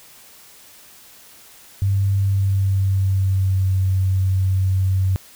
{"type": "tone with pitch glide", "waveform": "sine", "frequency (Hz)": [98.4, 94.66], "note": ["G2", "F#2"], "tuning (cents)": [7, 40], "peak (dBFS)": -15, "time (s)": [1.82, 5.16], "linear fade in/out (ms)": 0, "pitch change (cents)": -67, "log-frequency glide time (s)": [2.14, 3.73], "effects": ["white hiss -46 dBFS RMS until 5.35 s"]}